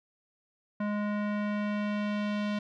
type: tone with low-pass filter sweep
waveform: square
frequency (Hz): 207.7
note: G#3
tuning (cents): 0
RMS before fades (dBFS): -31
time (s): 0.8-2.59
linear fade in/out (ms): 5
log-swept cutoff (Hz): 1600 to 3500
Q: 1.3
effects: none